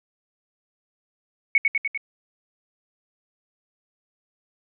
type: tone with echo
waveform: sine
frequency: 2217 Hz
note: C#7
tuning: in tune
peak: -13 dBFS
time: 1.55-1.58 s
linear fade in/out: 2 ms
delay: 99 ms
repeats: 4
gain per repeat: -3 dB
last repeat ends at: 1.976 s
effects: none